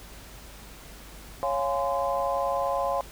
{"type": "chord", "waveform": "sine", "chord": "Db major seventh", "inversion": "none", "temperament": "equal with one note detuned", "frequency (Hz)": [554.4, 698.5, 830.6, 1030.9], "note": ["Db5", "F5", "Ab5", "C6"], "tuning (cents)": [0, 0, 0, -26], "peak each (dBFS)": [-28, -30, -32, -30], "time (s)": [1.43, 3.01], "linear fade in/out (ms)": 0, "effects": ["added 50 Hz sine -47 dBFS peak until 3.11 s", "pink hiss -47 dBFS RMS until 3.11 s"]}